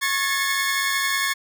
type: tone cluster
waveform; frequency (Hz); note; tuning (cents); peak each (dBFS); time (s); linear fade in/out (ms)
sawtooth; 1094 / 1690 / 1785 / 2177; C#6 / G#6 / A6 / C#7; -23 / +30 / +24 / -32; -23; 0.01-1.34; 20
effects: none